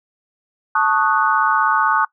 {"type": "chord", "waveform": "sine", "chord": "D# half-diminished seventh", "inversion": "second", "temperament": "equal", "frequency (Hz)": [880, 1108.7, 1244.5, 1480], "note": ["A5", "C#6", "D#6", "F#6"], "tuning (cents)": [0, 0, 0, 0], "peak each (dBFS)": -19, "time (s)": [0.75, 2.05], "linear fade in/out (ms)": 5, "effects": ["noise-tail reverb RT60 0.1 s tail -22 dB re dry"]}